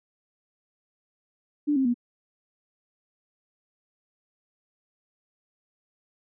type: tone with pitch steps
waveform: sine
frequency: 293.7 / 266.2 / 241.3 Hz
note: D4 / C4 / B3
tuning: 0 / +30 / -40 cents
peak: -20 dBFS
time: 1.67-1.943 s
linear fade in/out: 20 ms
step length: 91 ms
effects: none